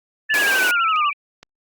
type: linear sweep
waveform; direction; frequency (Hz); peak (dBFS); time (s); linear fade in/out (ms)
sine; down; 1760 to 1137; -16; 0.29-1.11; 20
type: tone with vibrato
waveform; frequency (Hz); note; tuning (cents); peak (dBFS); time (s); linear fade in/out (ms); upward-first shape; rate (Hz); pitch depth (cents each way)
sine; 2593; E7; -29; -24; 0.3-1.13; 2; sine; 12; 210
type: high-pass noise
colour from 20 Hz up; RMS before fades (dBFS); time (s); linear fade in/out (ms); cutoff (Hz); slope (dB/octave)
pink; -25; 0.34-0.71; 0; 320; 24
type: clicks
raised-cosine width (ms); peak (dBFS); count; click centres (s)
0.2; -22; 2; 0.961 / 1.43
effects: Opus 48 kbps